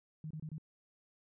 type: tone bursts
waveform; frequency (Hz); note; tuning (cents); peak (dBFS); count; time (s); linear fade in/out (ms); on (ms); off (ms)
sine; 155.56; D#3; 0; -40; 4; 0.24-0.582; 2; 66; 26
effects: none